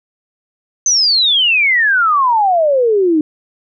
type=exponential sweep; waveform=sine; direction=down; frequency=6272 to 297.7 Hz; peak=-9 dBFS; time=0.86-3.21 s; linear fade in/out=2 ms; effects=none